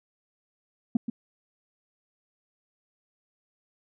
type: tone with echo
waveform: sine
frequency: 233.3 Hz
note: A#3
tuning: 2 cents sharp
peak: -16 dBFS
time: 0.95-0.97 s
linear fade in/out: 5 ms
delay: 130 ms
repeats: 1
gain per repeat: -10 dB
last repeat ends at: 1.1 s
effects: tanh soft clip ceiling -16 dBFS